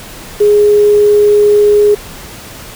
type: tone with quantisation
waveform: sine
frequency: 415.3 Hz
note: G#4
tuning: in tune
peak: -4 dBFS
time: 0.4-1.95 s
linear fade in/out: 10 ms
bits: 5
effects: pink hiss -30 dBFS RMS until 2.75 s